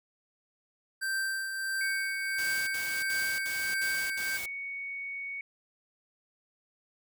square tone with tremolo, 1566 Hz, G6, 2 cents flat, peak -29 dBFS, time 1.01-4.38 s, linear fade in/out 20 ms, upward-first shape triangle, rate 1.5 Hz, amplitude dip 50%
sine tone, 2228 Hz, C#7, 8 cents sharp, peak -35 dBFS, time 1.81-5.41 s, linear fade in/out 2 ms
white noise bursts, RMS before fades -40 dBFS, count 6, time 2.38-4.46 s, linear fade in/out 5 ms, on 290 ms, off 68 ms
effects none

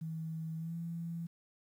sine tone with pitch glide, 160.9 to 167.93 Hz, E3 to E3, -42 to +32 cents, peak -37 dBFS, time 0.01-1.27 s, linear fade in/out 10 ms, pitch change +74 cents, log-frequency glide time 0.57-0.75 s, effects 11-bit

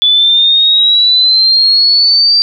sine exponential sweep, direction up, 3454 to 4699 Hz, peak -5 dBFS, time 0.02-2.42 s, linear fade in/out 0 ms, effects none

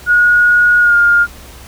sine tone with pitch glide, 1447 to 1412.3 Hz, F#6 to F6, -39 to +19 cents, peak -6 dBFS, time 0.06-1.27 s, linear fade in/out 50 ms, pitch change -42 cents, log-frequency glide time 0.8-0.95 s, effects added 65 Hz sine -36 dBFS peak until 1.67 s + pink hiss -37 dBFS RMS until 1.67 s

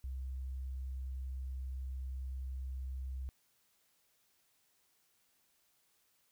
sine tone, 65.2 Hz, C2, 5 cents flat, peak -38 dBFS, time 0.04-3.29 s, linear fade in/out 0 ms, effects white hiss -74 dBFS RMS until 6.31 s

